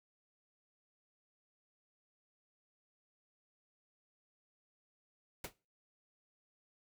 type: noise with exponential decay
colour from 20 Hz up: pink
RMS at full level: -37 dBFS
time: 5.44-5.53 s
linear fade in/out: 5 ms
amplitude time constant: 19 ms
effects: noise-tail reverb RT60 0.3 s tail -19 dB re dry